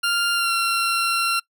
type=tone with pitch glide; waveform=20% pulse; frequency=1396.9 to 1366.6 Hz; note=F6 to F6; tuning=0 to -38 cents; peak=-14 dBFS; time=0.03-1.4 s; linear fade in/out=10 ms; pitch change=-38 cents; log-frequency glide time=0.34-0.52 s; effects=noise-tail reverb RT60 0.1 s tail -23 dB re dry